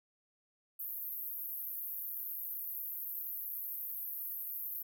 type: band-pass noise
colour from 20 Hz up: pink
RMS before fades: -41 dBFS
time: 0.79-4.83 s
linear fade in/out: 10 ms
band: 12000 to 16000 Hz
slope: 96 dB/octave
effects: none